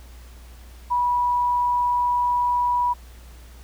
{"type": "tone", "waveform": "sine", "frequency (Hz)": 976, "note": "B5", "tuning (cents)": -21, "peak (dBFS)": -18, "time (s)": [0.9, 2.94], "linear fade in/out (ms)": 20, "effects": ["added 60 Hz sine -41 dBFS peak until 3.63 s", "pink hiss -51 dBFS RMS until 3.63 s"]}